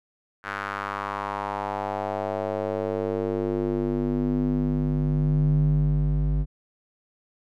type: tone with band-pass filter sweep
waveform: square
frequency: 50 Hz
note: G1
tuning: 35 cents sharp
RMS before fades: -25 dBFS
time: 0.43-6.46 s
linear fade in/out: 50 ms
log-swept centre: 1500 to 100 Hz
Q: 2.8
effects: none